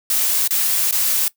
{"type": "noise with dropouts", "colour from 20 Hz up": "blue", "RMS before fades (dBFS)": -18, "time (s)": [0.1, 1.28], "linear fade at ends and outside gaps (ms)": 2, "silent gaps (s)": [[0.477, 0.507], [0.911, 0.924]], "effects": ["noise-tail reverb RT60 0.1 s tail -19 dB re dry"]}